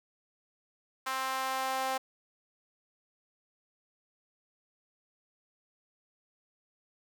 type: tone with high-pass filter sweep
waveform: sawtooth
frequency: 263.2 Hz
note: C4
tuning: 10 cents sharp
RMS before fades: -33 dBFS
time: 1.06-1.98 s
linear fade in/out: 10 ms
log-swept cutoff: 1100 to 720 Hz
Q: 2.2
effects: none